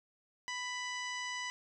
harmonic tone, 991 Hz, B5, 6 cents sharp, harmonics 1 / 2 / 3 / 4 / 5 / 6 / 7 / 8, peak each -43 / -40 / -45 / -52 / -50 / -48 / -58 / -56 dBFS, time 0.48-1.5 s, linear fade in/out 0 ms, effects none

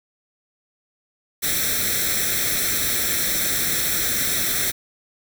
white noise with comb filter, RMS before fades -22 dBFS, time 1.42-4.72 s, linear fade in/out 20 ms, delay 0.52 ms, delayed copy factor +0.8, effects none

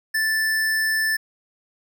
square tone, 1760 Hz, A6, in tune, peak -20 dBFS, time 0.14-1.17 s, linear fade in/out 10 ms, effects none

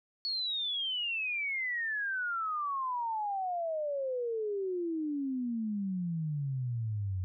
sine exponential sweep, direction down, 4422 to 90 Hz, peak -31 dBFS, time 0.25-7.24 s, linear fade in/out 0 ms, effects none

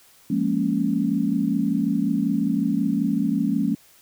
sine chord, Bb minor seventh, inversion second, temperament equal, 174.61 / 207.7 / 233.1 / 277.2 Hz, F3 / Ab3 / Bb3 / Db4, 0 / 0 / 0 / 0 cents, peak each -27 / -24 / -25 / -24 dBFS, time 0.3-3.75 s, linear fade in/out 5 ms, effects white hiss -54 dBFS RMS until 4.01 s

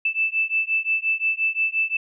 sine beating tone pair, 2637 / 2642.7 Hz, E7 / E7, 0 / +4 cents, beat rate 5.7 Hz, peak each -23 / -23 dBFS, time 0.05-1.97 s, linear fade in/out 5 ms, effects none

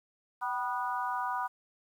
harmonic tone with a mistuned harmonic, 245.1 Hz, B3, 13 cents flat, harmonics 3 / 4 / 5 / 6, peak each -37 / -33 / -37 / -40 dBFS, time 0.41-1.48 s, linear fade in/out 20 ms, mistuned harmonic 3, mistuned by +60 cents, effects 10-bit

